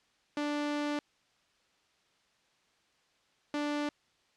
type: tone bursts at uneven times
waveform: sawtooth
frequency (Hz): 293.7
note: D4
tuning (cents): 0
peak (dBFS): -27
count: 2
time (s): 0.37-0.99 / 3.54-3.89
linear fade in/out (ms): 2
effects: white hiss -70 dBFS RMS until 4.36 s + low-pass 5000 Hz 12 dB/octave